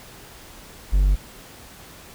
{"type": "tone", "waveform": "triangle", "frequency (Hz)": 48.2, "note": "G1", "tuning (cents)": -28, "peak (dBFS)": -12, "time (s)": [0.92, 1.16], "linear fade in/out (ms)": 20, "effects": ["pink hiss -44 dBFS RMS until 2.14 s"]}